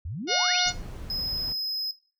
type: exponential sweep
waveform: sine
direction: up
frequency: 69.3 to 7320 Hz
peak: -31 dBFS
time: 0.05-0.7 s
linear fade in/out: 5 ms
type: harmonic tone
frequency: 720 Hz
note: F#5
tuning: 47 cents flat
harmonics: 1 / 2 / 3 / 4 / 5 / 6 / 7 / 8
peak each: -30 / -30 / -30 / -30 / -30 / -30 / -30 / -30 dBFS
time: 0.27-0.73 s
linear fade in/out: 50 ms
type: noise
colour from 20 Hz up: brown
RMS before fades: -38 dBFS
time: 0.65-1.53 s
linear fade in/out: 10 ms
type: tone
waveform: triangle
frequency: 5090 Hz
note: D#8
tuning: 39 cents sharp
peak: -26 dBFS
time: 1.1-1.91 s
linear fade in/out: 2 ms
effects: noise-tail reverb RT60 0.4 s tail -18 dB re dry